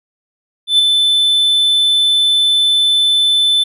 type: tone with ADSR envelope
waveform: triangle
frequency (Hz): 3520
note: A7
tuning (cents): 0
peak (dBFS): -4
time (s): 0.67-3.64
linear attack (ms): 120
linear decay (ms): 9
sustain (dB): -4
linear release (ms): 13
effects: resampled to 32000 Hz